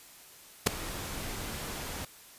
pink noise with ADSR envelope, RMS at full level -19 dBFS, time 0.66-2.05 s, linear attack 11 ms, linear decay 5 ms, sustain -19 dB, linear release 4 ms, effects white hiss -53 dBFS RMS until 2.38 s + resampled to 32000 Hz

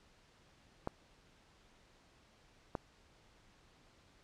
clicks, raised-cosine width 1 ms, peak -22 dBFS, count 2, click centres 0.874 / 2.752 s, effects pink hiss -66 dBFS RMS until 4.23 s + low-pass 6000 Hz 12 dB/octave

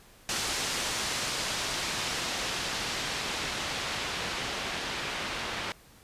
white noise with low-pass filter sweep, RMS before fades -33 dBFS, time 0.29-5.72 s, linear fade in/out 0 ms, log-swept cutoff 6800 to 3000 Hz, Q 0.74, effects pink hiss -56 dBFS RMS until 6.03 s + resampled to 32000 Hz

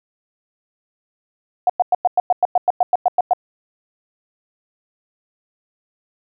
sine tone bursts, 723 Hz, F#5, 40 cents flat, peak -10 dBFS, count 14, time 1.67-3.334 s, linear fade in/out 2 ms, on 26 ms, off 100 ms, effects none

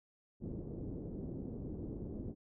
white low-pass noise, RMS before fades -43 dBFS, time 0.4-2.35 s, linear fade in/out 50 ms, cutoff 360 Hz, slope 24 dB/octave, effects none

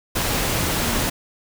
sine tone in noise, 233.1 Hz, A#3, in tune, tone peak -29 dBFS, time 0.78-1.03 s, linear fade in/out 10 ms, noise pink, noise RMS -22 dBFS, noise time 0.15-1.1 s, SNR -10 dB, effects none

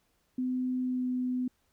sine tone with pitch glide, 254.1 to 251.8 Hz, B3 to B3, +49 to +34 cents, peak -28 dBFS, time 0.38-1.48 s, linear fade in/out 5 ms, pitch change -15 cents, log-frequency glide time 0.8-1.09 s, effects pink hiss -73 dBFS RMS until 1.72 s

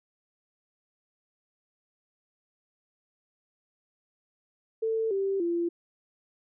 sine tone with pitch steps, 446.2 / 390.7 / 342.1 Hz, A4 / G4 / F4, +24 / -6 / -36 cents, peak -25 dBFS, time 4.82-5.69 s, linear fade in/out 10 ms, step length 290 ms, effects none

